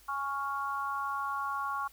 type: chord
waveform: sine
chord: Db major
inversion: second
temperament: equal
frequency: 830.6 / 1108.7 / 1396.9 Hz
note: Ab5 / Db6 / F6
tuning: 0 / 0 / 0 cents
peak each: -39 / -33 / -38 dBFS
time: 0.08-1.88 s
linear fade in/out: 10 ms
effects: added 50 Hz sine -62 dBFS peak until 1.92 s + white hiss -60 dBFS RMS until 1.92 s